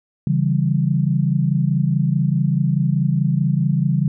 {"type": "chord", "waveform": "sine", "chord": "C# diminished", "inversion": "none", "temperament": "equal with one note detuned", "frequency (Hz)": [140.04, 164.81, 196], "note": ["C#3", "E3", "G3"], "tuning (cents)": [18, 0, 0], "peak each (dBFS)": [-18, -19, -22], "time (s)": [0.27, 4.08], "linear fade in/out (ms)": 2, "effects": []}